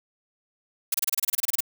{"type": "noise bursts", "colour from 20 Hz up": "blue", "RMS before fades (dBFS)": -23, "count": 14, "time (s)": [0.92, 1.606], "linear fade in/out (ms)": 5, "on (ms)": 23, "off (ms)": 28, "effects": []}